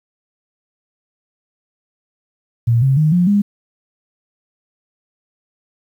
sine tone with pitch steps, 116.9 / 134.28 / 154.25 / 177.19 / 203.5 Hz, A#2 / C3 / D#3 / F3 / G#3, +5 / +45 / -15 / +25 / -35 cents, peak -10 dBFS, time 2.67-3.42 s, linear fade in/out 10 ms, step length 150 ms, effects 8-bit

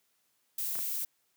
violet noise, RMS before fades -34 dBFS, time 0.58-1.05 s, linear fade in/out 5 ms
clicks, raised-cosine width 0.5 ms, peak -29 dBFS, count 2, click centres 0.755 / 0.789 s
effects white hiss -74 dBFS RMS until 1.36 s + high-pass 100 Hz 12 dB/octave

